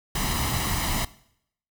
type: noise with comb filter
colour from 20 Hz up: pink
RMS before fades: -26 dBFS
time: 0.15-1.05 s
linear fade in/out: 5 ms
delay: 1 ms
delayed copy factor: +0.6
effects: noise-tail reverb RT60 0.7 s tail -19 dB re dry